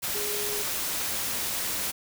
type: tone in noise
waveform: sine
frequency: 415.3 Hz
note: G#4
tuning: in tune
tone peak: -34 dBFS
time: 0.14-0.63 s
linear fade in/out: 20 ms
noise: white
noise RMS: -30 dBFS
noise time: 0.02-1.92 s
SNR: -7 dB
effects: none

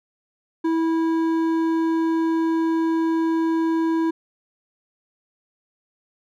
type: tone with hard clipping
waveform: triangle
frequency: 326.5 Hz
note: E4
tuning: 17 cents flat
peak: -20 dBFS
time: 0.64-4.11 s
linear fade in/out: 10 ms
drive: 12 dB
effects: none

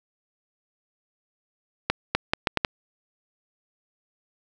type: accelerating click train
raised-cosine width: 0.3 ms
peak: -4 dBFS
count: 6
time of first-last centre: 1.9-2.648 s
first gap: 250 ms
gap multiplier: 0.74
effects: none

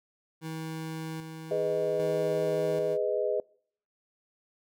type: tone with tremolo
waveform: 25% pulse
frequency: 160 Hz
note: D#3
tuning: 49 cents sharp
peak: -31 dBFS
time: 0.41-2.98 s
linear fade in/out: 50 ms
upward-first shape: square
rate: 0.63 Hz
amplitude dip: 45%
type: chord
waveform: sine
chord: G# minor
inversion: none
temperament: just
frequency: 415.3 / 498.4 / 623 Hz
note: G#4 / B4 / D#5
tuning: 0 / +16 / +2 cents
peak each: -30 dBFS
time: 1.51-3.4 s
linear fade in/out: 2 ms
effects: noise-tail reverb RT60 0.6 s tail -26 dB re dry

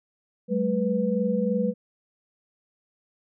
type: tone cluster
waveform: sine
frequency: 191 / 214.1 / 493.2 Hz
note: G3 / A3 / B4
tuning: -45 / -47 / -2 cents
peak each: -26 dBFS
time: 0.48-1.74 s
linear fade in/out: 50 ms
effects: none

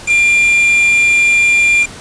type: tone with quantisation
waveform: triangle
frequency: 2391 Hz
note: D7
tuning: 30 cents sharp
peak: -6 dBFS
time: 0.06-1.87 s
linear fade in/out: 50 ms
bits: 3
effects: pink hiss -32 dBFS RMS until 2 s + resampled to 22050 Hz

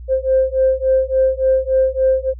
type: beating tone pair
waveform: sine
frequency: 523.3 / 526.8 Hz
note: C5 / C5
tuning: 0 / +12 cents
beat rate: 3.5 Hz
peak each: -15 dBFS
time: 0.08-2.34 s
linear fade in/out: 50 ms
effects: tanh soft clip ceiling -5 dBFS + added 60 Hz sine -30 dBFS peak until 2.39 s

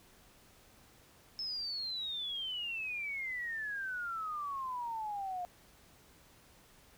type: exponential sweep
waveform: sine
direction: down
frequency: 5274 to 704 Hz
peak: -36 dBFS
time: 1.39-5.45 s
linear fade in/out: 0 ms
effects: pink hiss -62 dBFS RMS until 6.97 s

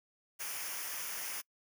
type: noise with comb filter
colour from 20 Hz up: white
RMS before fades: -40 dBFS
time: 0.39-1.42 s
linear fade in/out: 20 ms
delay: 0.25 ms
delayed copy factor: -0.7
effects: noise-tail reverb RT60 0.1 s tail -26 dB re dry

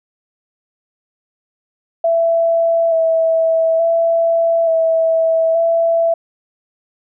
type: tone with vibrato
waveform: sine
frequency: 659.3 Hz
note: E5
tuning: in tune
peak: -11 dBFS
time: 2.04-6.14 s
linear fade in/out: 5 ms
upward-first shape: square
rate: 0.57 Hz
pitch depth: 18 cents each way
effects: none

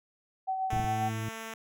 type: tone with tremolo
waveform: sine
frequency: 760 Hz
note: F#5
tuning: 46 cents sharp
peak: -27 dBFS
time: 0.47-1.1 s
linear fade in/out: 20 ms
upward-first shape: sine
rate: 7.4 Hz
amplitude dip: 40%
type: tone with pitch glide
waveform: 5% pulse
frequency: 220 to 223.7 Hz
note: A3 to A3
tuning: 0 to +29 cents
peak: -27 dBFS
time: 0.7-1.54 s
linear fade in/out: 2 ms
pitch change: +29 cents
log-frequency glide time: 0.88-1.06 s
type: harmonic tone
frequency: 110 Hz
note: A2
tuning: in tune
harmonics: 1 / 2 / 3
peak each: -33 / -39 / -43 dBFS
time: 0.72-1.29 s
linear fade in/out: 5 ms
type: clicks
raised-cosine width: 5 ms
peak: -23 dBFS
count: 4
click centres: 0.733 / 0.765 / 0.798 / 0.846 s
effects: none

